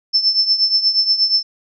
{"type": "tone with tremolo", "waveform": "sine", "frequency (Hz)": 5300, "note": "E8", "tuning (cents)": 9, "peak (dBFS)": -9, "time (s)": [0.13, 1.43], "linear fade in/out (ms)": 20, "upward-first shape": "triangle", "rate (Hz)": 8.4, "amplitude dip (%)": 80, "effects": []}